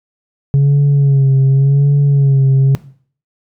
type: tone with vibrato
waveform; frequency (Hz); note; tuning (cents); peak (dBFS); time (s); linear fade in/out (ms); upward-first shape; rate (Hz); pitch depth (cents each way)
sine; 138.5; C#3; -1; -4; 0.54-2.75; 0; sine; 0.88; 51
effects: noise-tail reverb RT60 0.5 s tail -19 dB re dry + tanh soft clip ceiling -6 dBFS